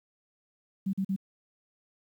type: tone bursts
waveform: sine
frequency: 192.8 Hz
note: G3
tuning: 28 cents flat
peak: -26 dBFS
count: 3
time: 0.86-1.163 s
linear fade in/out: 10 ms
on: 73 ms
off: 42 ms
effects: 10-bit